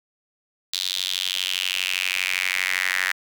sawtooth tone with high-pass filter sweep, 92.5 Hz, F#2, in tune, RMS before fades -25 dBFS, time 0.73-3.12 s, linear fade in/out 5 ms, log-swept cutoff 3900 to 1800 Hz, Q 4.3, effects none

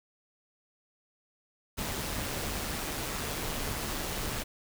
pink noise with amplitude modulation, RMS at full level -33 dBFS, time 1.77-4.44 s, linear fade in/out 20 ms, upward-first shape sine, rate 148 Hz, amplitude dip 35%, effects none

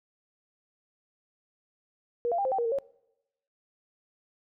sine tone with pitch steps, 476.8 / 688 / 797 / 523 / 774 / 472.8 / 457.3 / 551 Hz, A#4 / F5 / G5 / C5 / G5 / A#4 / A#4 / C#5, +39 / -26 / +28 / -1 / -22 / +24 / -33 / -11 cents, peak -25 dBFS, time 2.25-2.786 s, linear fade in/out 0 ms, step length 67 ms, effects noise-tail reverb RT60 0.9 s tail -24 dB re dry

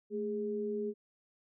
sine tone pair together, 218.8 / 413.4 Hz, A3 / G#4, -9 / -8 cents, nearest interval major seventh, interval 1101 cents, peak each -38 / -34 dBFS, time 0.1-0.94 s, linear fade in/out 50 ms, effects none

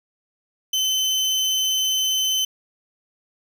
30% pulse tone, 3057 Hz, G7, 44 cents flat, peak -16 dBFS, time 0.73-2.45 s, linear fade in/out 5 ms, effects none

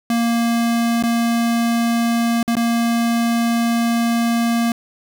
square tone with dropouts, 233.1 Hz, A#3, in tune, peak -16 dBFS, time 0.1-4.72 s, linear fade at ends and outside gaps 2 ms, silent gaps 1.026-1.036 / 2.429-2.478 / 2.554-2.567 s, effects none

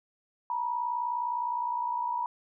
sine tone pair together, 910.3 / 970 Hz, A#5 / B5, -41 / -31 cents, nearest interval minor second, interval 110 cents, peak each -35 / -29 dBFS, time 0.5-2.26 s, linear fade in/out 2 ms, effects none

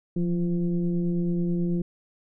sine tone with frequency modulation, 174.61 Hz, F3, in tune, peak -22 dBFS, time 0.16-1.82 s, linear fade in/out 5 ms, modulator 170 Hz, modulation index 0.81, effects none

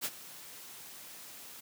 white noise with ADSR envelope, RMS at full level -33 dBFS, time 0.01-1.61 s, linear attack 40 ms, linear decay 45 ms, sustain -16 dB, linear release 14 ms, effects high-pass 100 Hz 12 dB/octave

